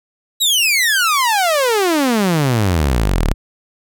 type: exponential sweep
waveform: sawtooth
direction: down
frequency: 3951 to 32.33 Hz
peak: -9 dBFS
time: 0.4-3.34 s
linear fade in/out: 20 ms
effects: none